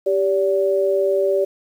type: tone pair together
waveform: sine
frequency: 392 / 574.7 Hz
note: G4 / D5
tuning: 0 / -38 cents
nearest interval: perfect fifth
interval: 662 cents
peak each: -18 / -18 dBFS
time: 0.06-1.45 s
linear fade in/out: 10 ms
effects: 8-bit